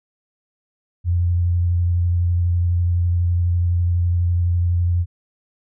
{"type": "tone with vibrato", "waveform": "sine", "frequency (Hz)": 87.31, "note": "F2", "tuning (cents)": 0, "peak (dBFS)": -15, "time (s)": [1.04, 5.06], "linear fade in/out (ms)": 50, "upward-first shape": "sine", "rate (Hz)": 12, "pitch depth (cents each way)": 18, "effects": []}